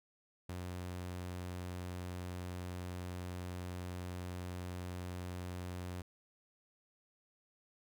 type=tone; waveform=sawtooth; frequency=90 Hz; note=F#2; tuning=47 cents flat; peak=-37 dBFS; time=0.49-6.02 s; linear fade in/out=5 ms; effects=none